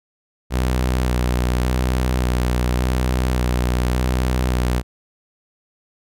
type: tone with vibrato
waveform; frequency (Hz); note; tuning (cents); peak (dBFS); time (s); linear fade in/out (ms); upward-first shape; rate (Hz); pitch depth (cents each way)
sawtooth; 62.2; B1; +13; -13; 0.5-4.83; 50; square; 0.87; 20
effects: none